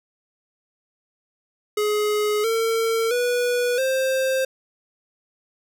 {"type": "tone with pitch steps", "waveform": "square", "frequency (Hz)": [420.4, 453.2, 488.5, 526.6], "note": ["G#4", "A#4", "B4", "C5"], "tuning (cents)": [21, -49, -19, 11], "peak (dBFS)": -20, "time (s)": [1.77, 4.45], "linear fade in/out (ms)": 5, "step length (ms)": 670, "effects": []}